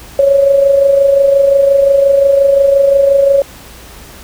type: tone with amplitude modulation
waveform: sine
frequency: 554.4 Hz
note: C#5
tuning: in tune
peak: -3 dBFS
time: 0.19-3.42 s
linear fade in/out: 2 ms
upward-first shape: sine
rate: 25.7 Hz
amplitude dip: 50%
effects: added 60 Hz sine -38 dBFS peak until 4.23 s + pink hiss -35 dBFS RMS until 4.23 s